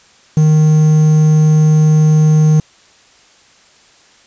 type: tone with quantisation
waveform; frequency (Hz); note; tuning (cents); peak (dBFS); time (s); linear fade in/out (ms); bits
triangle; 154.6; D#3; -11; -4; 0.37-2.6; 2; 5
effects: white hiss -47 dBFS RMS until 4.26 s + resampled to 16000 Hz